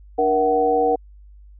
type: tone cluster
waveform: sine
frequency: 296.5 / 472.4 / 667 / 752 Hz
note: D4 / A#4 / E5 / F#5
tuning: +17 / +23 / +20 / +28 cents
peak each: -26 / -18 / -27 / -19 dBFS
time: 0.18-0.96 s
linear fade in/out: 10 ms
effects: added 50 Hz sine -42 dBFS peak until 1.59 s